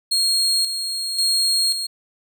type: tone with tremolo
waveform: 35% pulse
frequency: 4259 Hz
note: C8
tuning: 30 cents sharp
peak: -15 dBFS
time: 0.11-1.87 s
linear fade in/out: 10 ms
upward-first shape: square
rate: 0.93 Hz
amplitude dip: 55%
effects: none